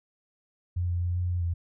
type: tone with pitch steps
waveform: sine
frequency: 88.5 / 87.4 / 88 / 89.2 / 88.5 / 85.5 Hz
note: F2 / F2 / F2 / F2 / F2 / F2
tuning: +23 / +2 / +14 / +37 / +23 / -36 cents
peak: -25 dBFS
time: 0.76-1.54 s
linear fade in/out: 10 ms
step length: 130 ms
effects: none